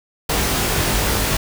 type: noise with comb filter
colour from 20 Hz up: pink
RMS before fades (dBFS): -19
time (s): 0.29-1.37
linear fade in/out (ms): 5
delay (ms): 20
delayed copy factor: +0.8
effects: none